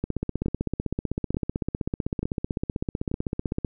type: two click trains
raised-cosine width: 3 ms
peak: -14 / -13 dBFS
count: 4 / 58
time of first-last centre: 0.46-3.115 / 0.04-3.648 s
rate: 1.13 / 15.8 Hz
effects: none